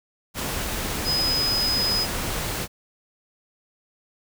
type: tone in noise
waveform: sine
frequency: 5030 Hz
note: D#8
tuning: 18 cents sharp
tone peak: -21 dBFS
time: 1.04-2.07 s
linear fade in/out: 50 ms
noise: pink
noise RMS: -28 dBFS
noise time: 0.34-2.68 s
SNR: +4 dB
effects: none